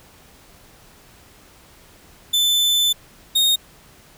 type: tone pair in turn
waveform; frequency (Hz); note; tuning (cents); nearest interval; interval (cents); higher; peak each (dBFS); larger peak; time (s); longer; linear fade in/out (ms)
40% pulse; 3520 / 3710; A7 / A#7; 0 / -9; minor second; 91; second; -14 / -13; second; 2.33-2.93 / 3.35-3.56; first; 10
effects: pink hiss -49 dBFS RMS until 4.17 s